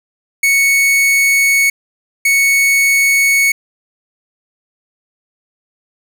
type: tone pair in turn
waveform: 45% pulse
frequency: 2217 / 2217 Hz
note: C#7 / C#7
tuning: 0 / 0 cents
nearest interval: unison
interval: 0 cents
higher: neither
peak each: -9 dBFS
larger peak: neither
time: 0.43-1.7 / 2.25-3.52 s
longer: neither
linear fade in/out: 5 ms
effects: none